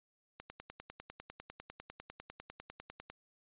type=click train; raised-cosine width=0.3 ms; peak=-30 dBFS; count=28; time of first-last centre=0.4-3.1 s; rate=10 Hz; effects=resampled to 8000 Hz